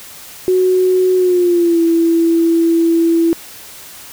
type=tone with pitch glide; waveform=sine; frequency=369.3 to 332.8 Hz; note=F#4 to E4; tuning=-3 to +17 cents; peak=-9 dBFS; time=0.48-3.33 s; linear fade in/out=0 ms; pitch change=-180 cents; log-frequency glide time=1.16-1.82 s; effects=white hiss -35 dBFS RMS until 4.12 s